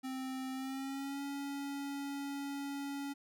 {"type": "tone with pitch glide", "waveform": "square", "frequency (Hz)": [261.6, 280.4], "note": ["C4", "C#4"], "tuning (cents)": [0, 20], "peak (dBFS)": -39, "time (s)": [0.03, 3.14], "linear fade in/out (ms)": 20, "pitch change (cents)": 120, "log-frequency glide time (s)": [0.52, 1.22], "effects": []}